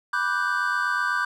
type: chord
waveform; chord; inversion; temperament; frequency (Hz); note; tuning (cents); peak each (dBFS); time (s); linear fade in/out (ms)
triangle; G major seventh; first; equal; 987.8 / 1174.7 / 1480 / 1568; B5 / D6 / F#6 / G6; 0 / 0 / 0 / 0; -29 / -26 / -26 / -24; 0.13-1.25; 5
effects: none